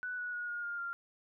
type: tone with pitch steps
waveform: sine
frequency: 1487 / 1467.4 / 1448 / 1428.9 / 1410 / 1391.4 Hz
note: F#6 / F#6 / F#6 / F6 / F6 / F6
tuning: +8 / -15 / -38 / +39 / +16 / -7 cents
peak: -36 dBFS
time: 0.03-0.93 s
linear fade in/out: 0 ms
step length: 150 ms
effects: none